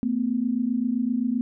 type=tone pair together; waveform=sine; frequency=226 / 253.7 Hz; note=A3 / B3; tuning=+47 / +47 cents; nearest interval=major second; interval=200 cents; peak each=-25 / -24 dBFS; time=0.03-1.41 s; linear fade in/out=0 ms; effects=none